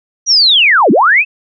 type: linear two-way sweep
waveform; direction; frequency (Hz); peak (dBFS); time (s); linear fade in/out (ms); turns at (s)
sine; down then up; 5920 to 180 to 2693; -5; 0.26-1.25; 50; 0.91
effects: none